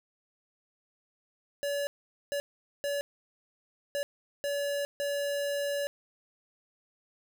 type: tone bursts at uneven times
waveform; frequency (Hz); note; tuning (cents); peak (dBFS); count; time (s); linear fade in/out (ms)
square; 570; C#5; +48; -30; 6; 1.63-1.87 / 2.32-2.4 / 2.84-3.01 / 3.95-4.03 / 4.44-4.85 / 5-5.87; 0
effects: none